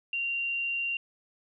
sine tone, 2767 Hz, F7, 17 cents flat, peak -28 dBFS, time 0.13-0.97 s, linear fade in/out 2 ms, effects none

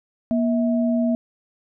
sine tone pair together, 238 / 648 Hz, A#3 / E5, +36 / -30 cents, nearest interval octave + perfect fourth, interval 1734 cents, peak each -18 / -25 dBFS, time 0.31-1.15 s, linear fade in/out 0 ms, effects none

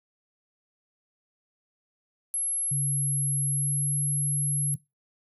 sine tone, 11080 Hz, F9, 15 cents flat, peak -25 dBFS, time 2.34-4.74 s, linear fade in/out 0 ms
sine tone with pitch glide, 139.9 to 143.09 Hz, C#3 to D3, +16 to -45 cents, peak -25 dBFS, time 2.71-4.76 s, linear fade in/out 10 ms, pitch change +39 cents, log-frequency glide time 3.47-4 s
effects noise-tail reverb RT60 0.2 s tail -21 dB re dry + tanh soft clip ceiling -19 dBFS

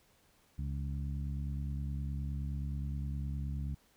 harmonic tone with a mistuned harmonic, 69.6 Hz, C#2, 8 cents sharp, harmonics 1 / 2 / 3 / 4, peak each -36 / -39 / -46 / -53 dBFS, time 0.58-3.75 s, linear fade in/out 10 ms, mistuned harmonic 4, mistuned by +36 cents, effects pink hiss -68 dBFS RMS until 3.96 s

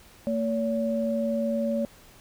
sine tone pair together, 227.2 / 568 Hz, A#3 / C#5, -44 / +42 cents, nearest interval octave + major third, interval 1586 cents, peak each -26 / -27 dBFS, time 0.27-1.85 s, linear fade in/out 0 ms, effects pink hiss -53 dBFS RMS until 2.2 s

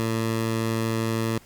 15% pulse tone, 112.8 Hz, A2, 44 cents sharp, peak -17 dBFS, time 0-1.38 s, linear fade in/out 0 ms, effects pink hiss -53 dBFS RMS until 1.45 s + Opus 48 kbps

